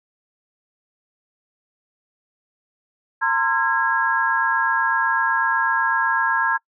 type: tone cluster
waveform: sine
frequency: 915 / 1043 / 1357 / 1644 Hz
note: A#5 / C6 / E6 / G#6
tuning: -32 / -6 / +50 / -18 cents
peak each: -23 / -24 / -26 / -20 dBFS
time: 3.21-6.58 s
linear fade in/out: 20 ms
effects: noise-tail reverb RT60 0.1 s tail -25 dB re dry